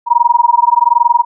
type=tone with amplitude modulation; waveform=sine; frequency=953 Hz; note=A#5; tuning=38 cents sharp; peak=-3 dBFS; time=0.06-1.25 s; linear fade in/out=50 ms; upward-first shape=sine; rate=21.2 Hz; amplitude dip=100%; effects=none